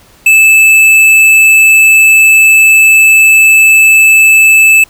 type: tone with tanh clipping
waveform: sine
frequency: 2624 Hz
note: E7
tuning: 9 cents flat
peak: -3 dBFS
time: 0.26-4.84 s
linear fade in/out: 5 ms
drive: 12 dB
effects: pink hiss -42 dBFS RMS until 4.89 s